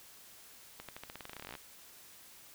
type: accelerating click train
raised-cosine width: 0.3 ms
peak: -28 dBFS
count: 20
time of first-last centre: 0.8-1.552 s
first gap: 87 ms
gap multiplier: 0.9
effects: white hiss -56 dBFS RMS until 2.54 s